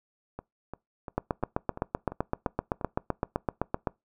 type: two click trains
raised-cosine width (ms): 1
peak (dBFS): -23 / -12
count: 8 / 22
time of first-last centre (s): 0.39-2.812 / 1.18-3.872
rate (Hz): 2.89 / 7.8
effects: noise-tail reverb RT60 0.2 s tail -24 dB re dry